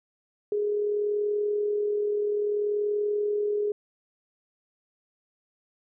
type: tone with amplitude modulation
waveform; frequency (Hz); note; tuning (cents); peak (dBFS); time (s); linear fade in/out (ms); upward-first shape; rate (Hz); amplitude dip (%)
sine; 415.3; G#4; 0; -22; 0.52-3.72; 2; sine; 40.6; 35
effects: none